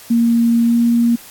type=tone with pitch glide; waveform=sine; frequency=233.1 to 235.1 Hz; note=A#3 to A#3; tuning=0 to +15 cents; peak=-10 dBFS; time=0.1-1.16 s; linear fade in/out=10 ms; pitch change=+15 cents; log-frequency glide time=0.63-0.75 s; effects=white hiss -39 dBFS RMS until 1.3 s + AAC 64 kbps